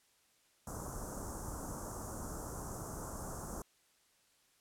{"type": "band-stop noise", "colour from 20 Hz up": "pink", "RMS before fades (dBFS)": -43, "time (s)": [0.67, 3.62], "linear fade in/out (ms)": 2, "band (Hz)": [1400, 6000], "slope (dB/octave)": 48, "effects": ["white hiss -71 dBFS RMS until 4.6 s", "low-pass 11000 Hz 12 dB/octave"]}